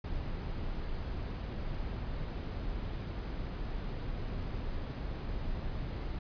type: noise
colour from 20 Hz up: brown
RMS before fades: -37 dBFS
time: 0.04-6.19 s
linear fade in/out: 5 ms
effects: resampled to 11025 Hz